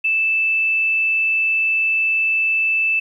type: tone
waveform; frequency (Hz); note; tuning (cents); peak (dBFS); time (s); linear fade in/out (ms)
sine; 2637; E7; 0; -15; 0.04-3; 10
effects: 9-bit